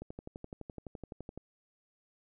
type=click train; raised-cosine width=2 ms; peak=-29 dBFS; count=17; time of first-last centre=0.02-1.376 s; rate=11.8 Hz; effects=none